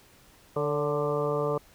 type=harmonic tone with a mistuned harmonic; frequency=147.8 Hz; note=D3; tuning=11 cents sharp; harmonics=1 / 2 / 3 / 4 / 5 / 6 / 7 / 8; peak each=-33 / -38 / -28 / -31 / -42 / -40 / -38 / -35 dBFS; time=0.56-1.58 s; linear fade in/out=5 ms; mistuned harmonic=4; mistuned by=-39 cents; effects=pink hiss -57 dBFS RMS until 1.74 s